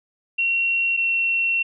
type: tone pair in turn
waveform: sine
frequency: 2735 / 2720 Hz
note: F7 / F7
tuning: -37 / -46 cents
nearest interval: unison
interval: 9 cents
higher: first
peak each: -18 dBFS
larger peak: neither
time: 0.38-0.97 / 0.97-1.63 s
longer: second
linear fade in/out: 10 ms
effects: none